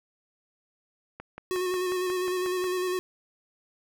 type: click train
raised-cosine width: 0.5 ms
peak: -24 dBFS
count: 9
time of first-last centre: 1.2-2.641 s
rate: 5.55 Hz
type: tone with vibrato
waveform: square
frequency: 365.4 Hz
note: F#4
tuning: 22 cents flat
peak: -27 dBFS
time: 1.51-2.99 s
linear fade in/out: 0 ms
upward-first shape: square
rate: 9.9 Hz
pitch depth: 22 cents each way
effects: none